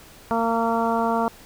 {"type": "harmonic tone", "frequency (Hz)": 229.2, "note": "A#3", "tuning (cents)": -29, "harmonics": [1, 2, 3, 4, 5, 6], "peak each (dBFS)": [-25, -27, -25, -25, -29, -32], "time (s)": [0.31, 1.28], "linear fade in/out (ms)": 0, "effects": ["pink hiss -47 dBFS RMS until 1.45 s"]}